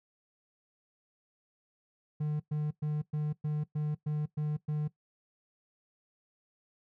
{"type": "tone bursts", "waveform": "triangle", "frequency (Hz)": 150.7, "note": "D3", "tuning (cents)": 45, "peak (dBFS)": -27, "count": 9, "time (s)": [2.2, 4.88], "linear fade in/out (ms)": 10, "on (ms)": 200, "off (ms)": 110, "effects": ["noise-tail reverb RT60 0.1 s tail -18 dB re dry"]}